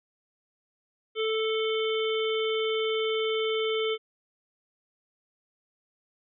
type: harmonic tone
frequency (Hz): 440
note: A4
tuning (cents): 0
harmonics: 1 / 3 / 5 / 7 / 8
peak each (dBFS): -26 / -37 / -36 / -34 / -39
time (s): 1.15-3.98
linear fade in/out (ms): 50
effects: none